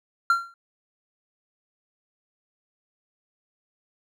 triangle tone with exponential decay, 1375 Hz, F6, 27 cents flat, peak -12 dBFS, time 0.3-0.54 s, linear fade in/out 2 ms, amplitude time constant 52 ms, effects none

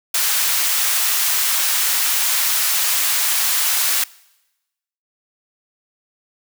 white high-pass noise, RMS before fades -18 dBFS, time 0.14-4.04 s, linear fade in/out 5 ms, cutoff 1000 Hz, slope 12 dB/octave, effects noise-tail reverb RT60 1.0 s tail -23 dB re dry

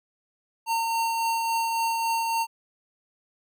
square tone with tremolo, 913 Hz, A#5, 36 cents flat, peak -23 dBFS, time 0.66-2.47 s, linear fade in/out 50 ms, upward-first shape triangle, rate 3.6 Hz, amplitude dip 30%, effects none

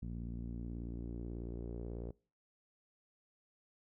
sawtooth tone with low-pass filter sweep, 58.27 Hz, A#1, in tune, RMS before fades -43 dBFS, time 0.02-2.11 s, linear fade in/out 5 ms, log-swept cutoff 210 to 460 Hz, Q 2.5, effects noise-tail reverb RT60 0.4 s tail -24 dB re dry

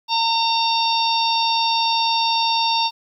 harmonic tone, 914 Hz, A#5, 34 cents flat, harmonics 1 / 3 / 4 / 5 / 6, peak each -19 / -27 / -23 / -25 / -27 dBFS, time 0.08-2.91 s, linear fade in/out 50 ms, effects 9-bit

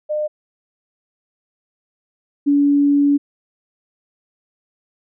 sine tone pair in turn, 605 / 285.5 Hz, D#5 / D4, -49 / -49 cents, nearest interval octave + minor second, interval 1300 cents, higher first, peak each -18 / -11 dBFS, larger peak second, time 0.09-0.28 / 2.46-3.18 s, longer second, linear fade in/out 20 ms, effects none

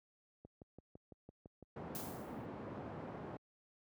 click train, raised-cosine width 2 ms, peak -40 dBFS, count 10, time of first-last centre 0.45-1.963 s, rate 5.95 Hz
pink band-pass noise, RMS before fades -47 dBFS, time 1.76-3.37 s, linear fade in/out 5 ms, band 120 to 900 Hz, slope 12 dB/octave
blue noise with exponential decay, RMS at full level -43 dBFS, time 1.95-2.46 s, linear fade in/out 0 ms, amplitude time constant 110 ms
effects high-pass 60 Hz 12 dB/octave

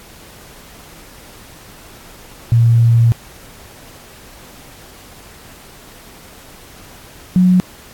sine tone pair in turn, 116.54 / 182.4 Hz, A#2 / F#3, 0 / -24 cents, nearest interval minor sixth, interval 776 cents, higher second, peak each -7 dBFS, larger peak neither, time 2.52-3.12 / 7.36-7.6 s, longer first, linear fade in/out 0 ms, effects pink hiss -40 dBFS RMS until 7.93 s + AAC 64 kbps

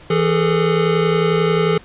square tone cluster, 165.2 / 412.9 / 444.1 Hz, E3 / G#4 / A4, +4 / -10 / +16 cents, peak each -19 dBFS, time 0.1-1.78 s, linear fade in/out 5 ms, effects pink hiss -43 dBFS RMS until 1.84 s + resampled to 8000 Hz

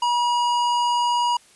sine tone with hard clipping, 962 Hz, B5, 46 cents flat, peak -20 dBFS, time 0.02-1.37 s, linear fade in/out 5 ms, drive 13 dB, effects white hiss -53 dBFS RMS until 1.55 s + resampled to 24000 Hz

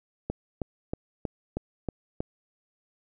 click train, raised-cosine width 2 ms, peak -16 dBFS, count 7, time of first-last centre 0.3-2.205 s, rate 3.15 Hz, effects none

